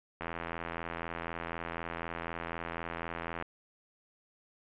click train, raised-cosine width 0.5 ms, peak -22 dBFS, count 271, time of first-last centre 0.21-3.424 s, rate 84 Hz, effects resampled to 8000 Hz + 8-bit

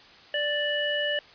harmonic tone, 587.3 Hz, D5, in tune, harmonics 1 / 3 / 5, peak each -29 / -29 / -29 dBFS, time 0.34-1.19 s, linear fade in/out 2 ms, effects white hiss -51 dBFS RMS until 1.34 s + resampled to 11025 Hz

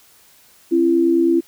sine tone pair together, 267.7 / 337.3 Hz, C4 / E4, +40 / +40 cents, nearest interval major third, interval 400 cents, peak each -19 / -13 dBFS, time 0.71-1.41 s, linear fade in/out 20 ms, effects white hiss -51 dBFS RMS until 1.47 s

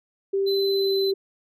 sine tone with pitch glide, 392 to 388.6 Hz, G4 to G4, 0 to -15 cents, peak -20 dBFS, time 0.33-1.14 s, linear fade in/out 10 ms, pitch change -15 cents, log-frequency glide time 0.72-0.93 s
triangle tone, 4041 Hz, B7, 39 cents sharp, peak -26 dBFS, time 0.46-1.12 s, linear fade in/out 20 ms
effects none

